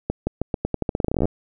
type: accelerating click train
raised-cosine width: 2 ms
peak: -8 dBFS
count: 21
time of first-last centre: 0.1-1.255 s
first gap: 170 ms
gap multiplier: 0.86
effects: none